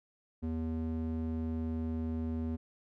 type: tone with band-pass filter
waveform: square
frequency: 80.3 Hz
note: E2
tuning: 45 cents flat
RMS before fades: -35 dBFS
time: 0.42-2.57 s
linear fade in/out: 20 ms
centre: 200 Hz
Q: 1.8
effects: none